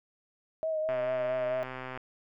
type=tone with vibrato; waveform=sine; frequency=631 Hz; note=D#5; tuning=24 cents sharp; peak=-28 dBFS; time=0.63-1.63 s; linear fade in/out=0 ms; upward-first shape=triangle; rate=4.5 Hz; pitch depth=39 cents each way
type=click train; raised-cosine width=0.5 ms; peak=-24 dBFS; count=141; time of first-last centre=0.89-1.975 s; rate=129 Hz
effects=none